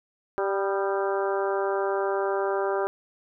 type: harmonic tone with a mistuned harmonic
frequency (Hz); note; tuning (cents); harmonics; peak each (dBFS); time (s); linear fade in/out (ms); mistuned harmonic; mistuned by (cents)
196; G3; 0; 2 / 3 / 4 / 5 / 6 / 7 / 8; -26 / -30 / -32 / -34 / -36 / -37 / -38; 0.38-2.87; 0; 6; +52
effects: none